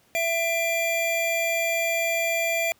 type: tone pair together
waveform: square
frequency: 669 / 2380 Hz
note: E5 / D7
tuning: +25 / +22 cents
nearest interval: octave + minor seventh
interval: 2197 cents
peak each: -26 dBFS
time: 0.15-2.72 s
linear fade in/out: 0 ms
effects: pink hiss -61 dBFS RMS until 2.79 s + high-pass 80 Hz 12 dB/octave